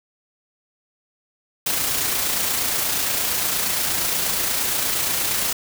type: noise with amplitude modulation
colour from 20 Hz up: white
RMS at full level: -21 dBFS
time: 1.66-5.53 s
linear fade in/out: 5 ms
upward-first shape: sine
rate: 28.5 Hz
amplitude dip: 30%
effects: none